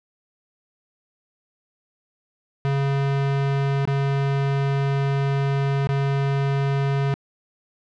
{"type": "tone with dropouts", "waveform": "square", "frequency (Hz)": 138.59, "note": "C#3", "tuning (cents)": 0, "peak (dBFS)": -20, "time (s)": [2.65, 7.14], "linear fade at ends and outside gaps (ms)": 0, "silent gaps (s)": [[3.853, 3.875], [5.871, 5.89]], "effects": ["low-pass 3000 Hz 12 dB/octave"]}